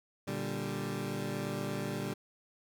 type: chord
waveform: 20% pulse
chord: G minor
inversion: first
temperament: equal with one note detuned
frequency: 118.51 / 146.83 / 196 Hz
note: Bb2 / D3 / G3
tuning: +29 / 0 / 0 cents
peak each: -35 / -34 / -33 dBFS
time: 0.27-2.14 s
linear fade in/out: 10 ms
effects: none